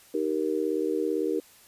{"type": "chord", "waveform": "sine", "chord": "Eb major", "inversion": "none", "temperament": "just", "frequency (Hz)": [311.1, 388.9, 466.7], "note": ["Eb4", "G4", "Bb4"], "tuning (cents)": [0, -14, 2], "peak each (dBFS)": -29, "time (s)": [0.14, 1.4], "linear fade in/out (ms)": 5, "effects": ["white hiss -55 dBFS RMS until 1.67 s", "resampled to 32000 Hz"]}